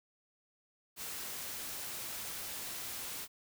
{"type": "noise", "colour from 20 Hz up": "white", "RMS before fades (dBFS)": -42, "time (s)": [0.96, 3.28], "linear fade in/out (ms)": 50, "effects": []}